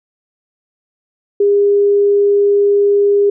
sine tone, 405.3 Hz, G#4, 42 cents flat, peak -8 dBFS, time 1.4-3.3 s, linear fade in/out 5 ms, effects none

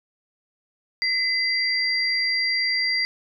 sine tone pair together, 2036 / 4735 Hz, C7 / D8, -48 / +13 cents, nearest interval octave + minor third, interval 1461 cents, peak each -23 dBFS, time 1.02-3.05 s, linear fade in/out 0 ms, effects none

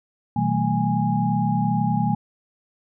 sine tone cluster, 124.1 / 161.8 / 192.8 / 224.3 / 825 Hz, B2 / E3 / G3 / A3 / G#5, +9 / -32 / -28 / +34 / -12 cents, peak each -25 dBFS, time 0.36-2.15 s, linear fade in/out 5 ms, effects none

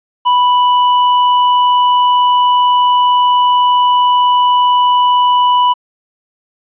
sine tone with tanh clipping, 987.8 Hz, B5, in tune, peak -9 dBFS, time 0.25-5.74 s, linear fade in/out 20 ms, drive 10 dB, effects resampled to 8000 Hz

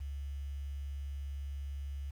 sine tone with quantisation, 69.9 Hz, C#2, 15 cents sharp, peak -37 dBFS, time 0-2.11 s, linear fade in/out 10 ms, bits 10, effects none

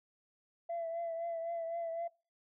sine tone with vibrato, 670 Hz, E5, 28 cents sharp, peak -34 dBFS, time 0.69-2.08 s, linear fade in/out 10 ms, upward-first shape triangle, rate 3.9 Hz, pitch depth 39 cents each way, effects noise-tail reverb RT60 0.3 s tail -21 dB re dry + tanh soft clip ceiling -32 dBFS

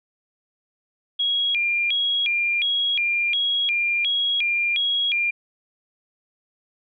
sine tone with vibrato, 2816 Hz, F7, 14 cents sharp, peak -19 dBFS, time 1.19-5.31 s, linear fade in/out 10 ms, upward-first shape square, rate 1.4 Hz, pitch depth 280 cents each way, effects none

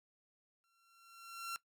sawtooth tone with exponential growth, 1363 Hz, F6, 43 cents flat, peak -34 dBFS, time 0.64-1.56 s, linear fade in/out 0 ms, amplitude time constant 200 ms, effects noise-tail reverb RT60 0.1 s tail -18 dB re dry

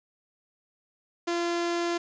sawtooth tone, 343.4 Hz, F4, 29 cents flat, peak -22 dBFS, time 1.27-1.98 s, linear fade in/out 10 ms, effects resampled to 16000 Hz + 8-bit

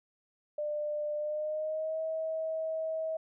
sine tone with pitch glide, 597 to 639.8 Hz, D5 to D#5, +28 to +48 cents, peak -31 dBFS, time 0.58-3.17 s, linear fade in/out 5 ms, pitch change +120 cents, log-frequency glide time 1.17-2.01 s, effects none

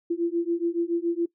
sine beating tone pair, 336.8 / 343.9 Hz, E4 / F4, +37 / -27 cents, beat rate 7.1 Hz, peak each -26 dBFS, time 0.1-1.26 s, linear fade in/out 10 ms, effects noise-tail reverb RT60 0.1 s tail -20 dB re dry

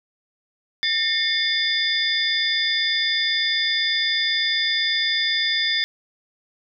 sine tone cluster, 1816 / 2161 / 3532 / 4914 Hz, A#6 / C#7 / A7 / D#8, -46 / -45 / +6 / -22 cents, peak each -25 / -28 / -22 / -25 dBFS, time 0.83-5.84 s, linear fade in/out 0 ms, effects none

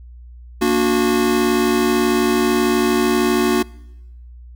square chord, Bb augmented, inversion none, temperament just, 233.1 / 291.4 / 364.2 Hz, Bb3 / D4 / F#4, 0 / -13 / -27 cents, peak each -20 / -21 / -18 dBFS, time 0.61-3.63 s, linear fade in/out 10 ms, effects noise-tail reverb RT60 1.0 s tail -24 dB re dry + added 60 Hz sine -36 dBFS peak until 4.55 s

